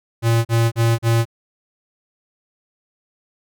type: tone bursts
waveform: square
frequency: 115.4 Hz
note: A#2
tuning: 17 cents flat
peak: -14 dBFS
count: 4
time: 0.22-1.254 s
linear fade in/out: 50 ms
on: 230 ms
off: 38 ms
effects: none

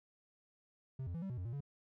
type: tone with pitch steps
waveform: triangle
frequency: 131.9 / 87.1 / 166.5 / 193.2 / 123.6 / 90.1 / 117 / 141.6 Hz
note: C3 / F2 / E3 / G3 / B2 / F#2 / A#2 / C#3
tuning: +14 / -4 / +18 / -25 / +2 / -45 / +7 / +37 cents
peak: -37 dBFS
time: 0.99-1.606 s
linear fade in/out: 5 ms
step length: 77 ms
effects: none

